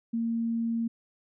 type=tone; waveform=sine; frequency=230 Hz; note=A#3; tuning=23 cents flat; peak=-26 dBFS; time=0.13-0.88 s; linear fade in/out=10 ms; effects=none